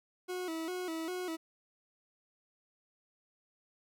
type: tone with vibrato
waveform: 40% pulse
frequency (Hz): 343.6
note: F4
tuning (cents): -28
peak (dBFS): -35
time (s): 0.28-1.37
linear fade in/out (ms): 20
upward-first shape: square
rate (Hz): 2.5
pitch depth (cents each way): 100
effects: none